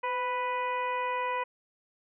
harmonic tone with a mistuned harmonic, 493.9 Hz, B4, in tune, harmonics 1 / 2 / 3 / 4 / 5 / 6, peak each -35 / -30 / -43 / -39 / -40 / -50 dBFS, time 0.03-1.44 s, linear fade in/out 10 ms, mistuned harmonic 1, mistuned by +41 cents, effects none

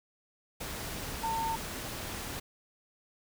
sine tone in noise, 904 Hz, A5, 47 cents sharp, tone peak -30 dBFS, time 1.23-1.56 s, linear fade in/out 10 ms, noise pink, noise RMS -39 dBFS, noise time 0.6-2.4 s, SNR +6 dB, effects none

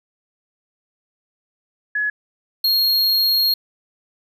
sine / square tone pair in turn, 1693 / 4266 Hz, G#6 / C8, +33 / +33 cents, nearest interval octave + major third, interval 1600 cents, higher second, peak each -18 / -15 dBFS, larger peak second, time 1.95-2.1 / 2.64-3.54 s, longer second, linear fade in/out 5 ms, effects none

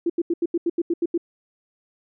sine tone bursts, 340.3 Hz, F4, 45 cents flat, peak -18 dBFS, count 10, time 0.06-1.178 s, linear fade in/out 5 ms, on 38 ms, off 82 ms, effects none

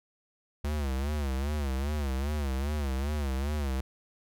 square tone with vibrato, 70.4 Hz, C#2, 27 cents sharp, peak -29 dBFS, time 0.64-3.81 s, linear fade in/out 5 ms, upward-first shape sine, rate 2.5 Hz, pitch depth 130 cents each way, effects none

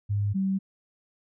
sine tone pair in turn, 102.1 / 192.63 Hz, G#2 / G3, -29 / -30 cents, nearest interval major seventh, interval 1099 cents, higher second, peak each -23 dBFS, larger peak neither, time 0.09-0.34 / 0.34-0.59 s, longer neither, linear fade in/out 20 ms, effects none

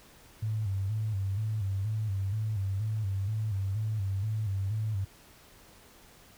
sine tone with vibrato, 102.8 Hz, G#2, 17 cents flat, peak -28 dBFS, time 0.42-5.05 s, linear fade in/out 10 ms, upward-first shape square, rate 2.1 Hz, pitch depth 96 cents each way, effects pink hiss -56 dBFS RMS until 6.37 s

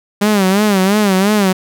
sawtooth tone with vibrato, 199.5 Hz, G3, 31 cents sharp, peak -6 dBFS, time 0.21-1.53 s, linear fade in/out 10 ms, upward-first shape sine, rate 2.9 Hz, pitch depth 120 cents each way, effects none

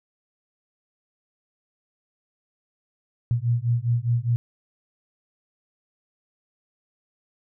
sine beating tone pair, 116.54 / 121.44 Hz, A#2 / B2, 0 / -29 cents, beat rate 4.9 Hz, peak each -23 dBFS, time 3.31-4.36 s, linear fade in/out 0 ms, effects none

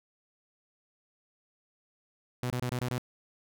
sawtooth tone bursts, 124.3 Hz, B2, 12 cents sharp, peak -26 dBFS, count 6, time 2.43-2.981 s, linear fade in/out 0 ms, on 71 ms, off 25 ms, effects none

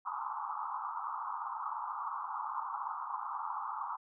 pink band-pass noise, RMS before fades -39 dBFS, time 0.05-3.97 s, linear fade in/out 20 ms, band 830 to 1300 Hz, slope 96 dB/octave, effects none

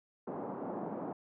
pink band-pass noise, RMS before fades -40 dBFS, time 0.27-1.13 s, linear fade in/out 5 ms, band 190 to 940 Hz, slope 24 dB/octave, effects none

